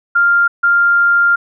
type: tone bursts at uneven times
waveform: sine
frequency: 1396.9 Hz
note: F6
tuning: in tune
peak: -8 dBFS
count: 2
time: 0.15-0.48 / 0.63-1.36 s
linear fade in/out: 10 ms
effects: none